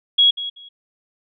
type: tone with echo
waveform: sine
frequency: 3322 Hz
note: G#7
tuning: in tune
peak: -10 dBFS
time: 0.18-0.31 s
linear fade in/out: 10 ms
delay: 190 ms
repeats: 2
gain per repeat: -14 dB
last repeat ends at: 0.69 s
effects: none